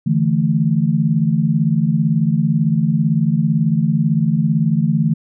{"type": "chord", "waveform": "sine", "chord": "D suspended second", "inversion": "none", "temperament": "equal", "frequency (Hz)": [146.83, 164.81, 220], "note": ["D3", "E3", "A3"], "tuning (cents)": [0, 0, 0], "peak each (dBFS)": [-18, -16, -18], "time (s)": [0.06, 5.14], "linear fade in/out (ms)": 10, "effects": []}